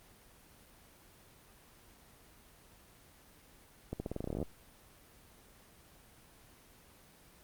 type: accelerating click train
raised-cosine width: 2 ms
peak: -23 dBFS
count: 16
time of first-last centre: 3.93-4.428 s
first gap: 70 ms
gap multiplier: 0.88
effects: pink hiss -60 dBFS RMS until 7.43 s + Opus 24 kbps